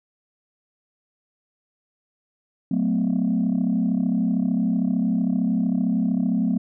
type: tone cluster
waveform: sine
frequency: 184.6 / 220.1 / 253.3 Hz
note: F#3 / A3 / B3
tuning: -4 / +1 / +44 cents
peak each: -22 dBFS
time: 2.71-6.58 s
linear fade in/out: 5 ms
effects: tanh soft clip ceiling -14 dBFS